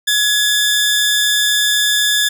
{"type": "tone pair together", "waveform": "sawtooth", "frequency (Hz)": [1684, 3568], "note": ["G#6", "A7"], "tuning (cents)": [24, 23], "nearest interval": "octave + minor second", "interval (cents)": 1299, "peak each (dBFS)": -12, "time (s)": [0.07, 2.29], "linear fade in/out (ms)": 10, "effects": []}